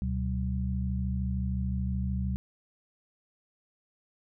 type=tone cluster; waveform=sine; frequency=71.1 / 124.5 / 190.3 Hz; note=C#2 / B2 / F#3; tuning=+45 / +14 / +49 cents; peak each=-30 / -34 / -33 dBFS; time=0.02-2.36 s; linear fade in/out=0 ms; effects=none

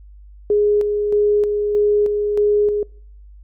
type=tone with tremolo; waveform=sine; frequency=415.3 Hz; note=G#4; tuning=in tune; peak=-12 dBFS; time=0.5-2.83 s; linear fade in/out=2 ms; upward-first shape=square; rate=1.6 Hz; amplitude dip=40%; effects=noise-tail reverb RT60 0.6 s tail -26 dB re dry + added 50 Hz sine -39 dBFS peak until 3.43 s

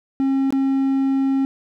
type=tone with dropouts; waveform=triangle; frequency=270 Hz; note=C#4; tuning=45 cents flat; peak=-14 dBFS; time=0.2-1.45 s; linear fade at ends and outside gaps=0 ms; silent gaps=0.505-0.525 s; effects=none

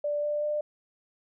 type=tone with pitch steps; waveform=sine; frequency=587.3 / 592.4 / 597.6 Hz; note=D5 / D5 / D5; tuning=0 / +15 / +30 cents; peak=-26 dBFS; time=0.04-0.61 s; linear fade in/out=5 ms; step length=190 ms; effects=none

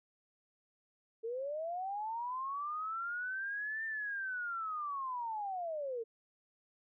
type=linear two-way sweep; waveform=sine; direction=up then down; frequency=440 to 1800 to 440 Hz; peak=-36 dBFS; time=1.23-6.04 s; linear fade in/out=20 ms; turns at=3.85 s; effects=none

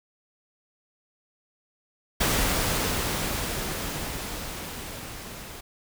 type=noise with level ramp; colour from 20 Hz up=pink; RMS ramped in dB=-23 to -41 dBFS; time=2.2-5.61 s; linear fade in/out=10 ms; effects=none

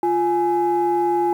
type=tone pair together; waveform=sine; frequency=349.2 / 835.4 Hz; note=F4 / G#5; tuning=0 / +10 cents; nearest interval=octave + minor third; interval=1510 cents; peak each=-18 dBFS; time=0.03-1.33 s; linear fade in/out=2 ms; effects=tanh soft clip ceiling -11 dBFS + 8-bit

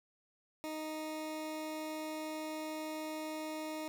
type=tone; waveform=20% pulse; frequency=311.1 Hz; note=D#4; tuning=in tune; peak=-34 dBFS; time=0.64-3.88 s; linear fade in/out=0 ms; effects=none

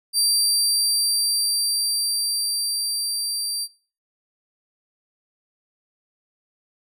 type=tone with level ramp; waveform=25% pulse; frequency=4699 Hz; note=D8; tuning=in tune; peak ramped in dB=-12 to -20 dBFS; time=0.13-3.68 s; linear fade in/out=50 ms; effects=noise-tail reverb RT60 0.4 s tail -20 dB re dry

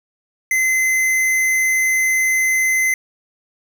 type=tone; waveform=square; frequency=2053 Hz; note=C7; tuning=33 cents flat; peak=-15 dBFS; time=0.51-2.94 s; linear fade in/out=2 ms; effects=none

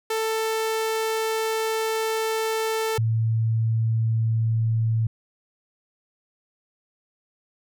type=tone pair in turn; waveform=sawtooth / sine; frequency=443 / 112.56 Hz; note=A4 / A2; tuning=+12 / +40 cents; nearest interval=2 octaves; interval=2372 cents; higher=first; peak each=-19 dBFS; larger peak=neither; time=0.1-2.98 / 2.98-5.07 s; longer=first; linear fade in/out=5 ms; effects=none

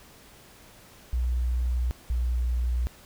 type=tone pair in turn; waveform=sine; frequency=61.3 / 60.7 Hz; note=B1 / B1; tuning=-12 / -29 cents; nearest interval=unison; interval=17 cents; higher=first; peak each=-23 dBFS; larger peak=neither; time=1.13-1.91 / 2.1-2.87 s; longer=first; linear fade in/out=0 ms; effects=pink hiss -52 dBFS RMS until 3.05 s

